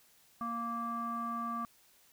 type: tone with low-pass filter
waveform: square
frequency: 233.1 Hz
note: A#3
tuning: in tune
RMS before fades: -37 dBFS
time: 0.41-1.65 s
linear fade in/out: 0 ms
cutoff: 1200 Hz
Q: 9.6
effects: white hiss -65 dBFS RMS until 2.12 s